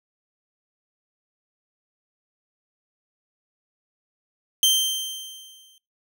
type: tone with exponential decay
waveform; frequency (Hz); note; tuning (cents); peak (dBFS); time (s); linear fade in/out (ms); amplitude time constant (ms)
sawtooth; 3136; G7; 0; -11; 4.63-5.78; 1; 250
effects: noise-tail reverb RT60 0.3 s tail -24 dB re dry